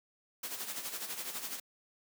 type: noise with tremolo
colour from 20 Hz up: white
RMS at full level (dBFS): -38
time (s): 0.43-1.6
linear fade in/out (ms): 5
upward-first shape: sine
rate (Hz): 12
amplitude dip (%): 60
effects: high-pass 200 Hz 12 dB/octave